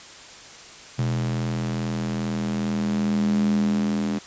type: tone with high-pass filter sweep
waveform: square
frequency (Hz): 41.2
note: E1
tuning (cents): 0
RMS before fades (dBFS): -24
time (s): 0.98-4.19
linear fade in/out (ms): 10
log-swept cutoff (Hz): 140 to 230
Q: 7.5
effects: white hiss -43 dBFS RMS until 4.26 s + resampled to 16000 Hz